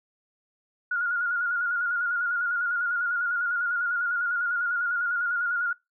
sine tone with vibrato, 1429 Hz, F6, 39 cents sharp, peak -24 dBFS, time 0.91-5.73 s, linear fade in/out 5 ms, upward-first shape square, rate 10 Hz, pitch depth 41 cents each way, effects noise-tail reverb RT60 0.2 s tail -23 dB re dry

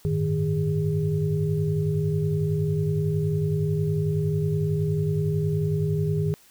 sine tone cluster, 96.1 / 107 / 154.8 / 408.7 Hz, G2 / A2 / D#3 / G#4, -34 / -48 / -9 / -28 cents, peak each -31 / -30 / -23 / -29 dBFS, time 0.05-6.34 s, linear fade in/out 0 ms, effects white hiss -55 dBFS RMS until 6.5 s

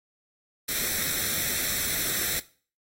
white noise with comb filter, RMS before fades -28 dBFS, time 0.68-2.4 s, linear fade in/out 10 ms, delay 0.52 ms, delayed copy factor +0.7, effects noise-tail reverb RT60 0.4 s tail -18 dB re dry + AAC 48 kbps

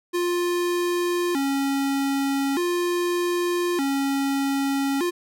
square tone with vibrato, 311.1 Hz, D#4, in tune, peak -22 dBFS, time 0.13-5.11 s, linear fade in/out 20 ms, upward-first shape square, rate 0.41 Hz, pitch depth 210 cents each way, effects none

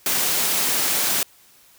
white high-pass noise, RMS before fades -21 dBFS, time 0.06-1.23 s, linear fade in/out 2 ms, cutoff 130 Hz, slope 24 dB/octave, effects white hiss -53 dBFS RMS until 1.78 s

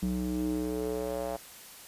square tone with band-pass filter sweep, 61.74 Hz, B1, in tune, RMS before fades -32 dBFS, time 0.02-1.37 s, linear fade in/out 10 ms, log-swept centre 210 to 660 Hz, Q 3.8, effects white hiss -49 dBFS RMS until 1.87 s + resampled to 32000 Hz

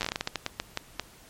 slowing click train, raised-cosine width 0.2 ms, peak -11 dBFS, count 15, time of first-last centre 0.01-0.997 s, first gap 9 ms, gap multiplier 1.28, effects pink hiss -53 dBFS RMS until 1.29 s + MP3 64 kbps

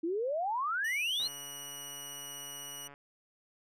sine exponential sweep, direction up, 314.5 to 4336 Hz, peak -30 dBFS, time 0.03-1.28 s, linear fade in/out 10 ms
15% pulse tone, 2921 Hz, F#7, 23 cents flat, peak -35 dBFS, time 0.84-2.88 s, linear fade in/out 10 ms
click train, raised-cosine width 0.5 ms, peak -37 dBFS, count 248, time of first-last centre 1.2-2.939 s, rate 142 Hz
effects none

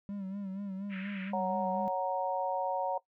triangle tone with vibrato, 195.8 Hz, G3, 2 cents flat, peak -34 dBFS, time 0.09-1.88 s, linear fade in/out 0 ms, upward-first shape sine, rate 4.2 Hz, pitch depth 68 cents each way
white band-pass noise, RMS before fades -46 dBFS, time 0.89-1.33 s, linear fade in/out 50 ms, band 1400 to 2700 Hz, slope 48 dB/octave
sine chord, F# major, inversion second, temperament equal, 554.4 / 740 / 932.3 Hz, C#5 / F#5 / A#5, 0 / 0 / 0 cents, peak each -34 dBFS, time 1.33-2.98 s, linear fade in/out 5 ms
effects noise-tail reverb RT60 0.1 s tail -18 dB re dry

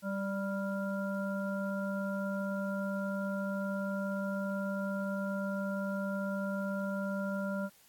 harmonic tone with a mistuned harmonic, 196 Hz, G3, in tune, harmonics 1 / 3 / 5 / 7, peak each -34 / -38 / -48 / -41 dBFS, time 0.02-7.7 s, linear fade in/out 50 ms, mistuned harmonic 7, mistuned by +28 cents, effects white hiss -63 dBFS RMS until 7.88 s + AAC 64 kbps

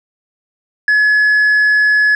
sine tone with tanh clipping, 1700 Hz, G#6, 40 cents sharp, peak -9 dBFS, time 0.88-2.15 s, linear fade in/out 2 ms, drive 2 dB, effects none

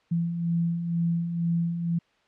sine beating tone pair, 167.3 / 169.4 Hz, E3 / E3, +26 / +48 cents, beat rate 2.1 Hz, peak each -33 / -24 dBFS, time 0.11-1.99 s, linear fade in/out 10 ms, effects white hiss -65 dBFS RMS until 2.27 s + low-pass 3000 Hz 12 dB/octave

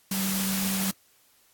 sine tone in noise, 192.1 Hz, G3, 35 cents flat, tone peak -27 dBFS, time 0.11-0.91 s, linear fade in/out 5 ms, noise white, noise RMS -30 dBFS, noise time 0.11-0.91 s, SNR 0 dB, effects white hiss -62 dBFS RMS until 1.53 s + AAC 64 kbps

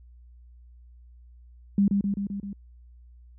sine tone with echo, 199.9 Hz, G3, 34 cents sharp, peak -17 dBFS, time 1.78-1.88 s, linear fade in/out 2 ms, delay 130 ms, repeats 5, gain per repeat -3 dB, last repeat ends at 2.53 s, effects added 60 Hz sine -48 dBFS peak until 3.38 s

